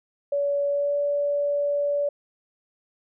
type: tone with pitch glide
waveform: sine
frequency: 569 to 575.6 Hz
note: C#5 to D5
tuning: +45 to -35 cents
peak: -21 dBFS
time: 0.32-2.09 s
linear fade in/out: 5 ms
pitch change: +20 cents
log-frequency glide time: 0.68-0.96 s
effects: none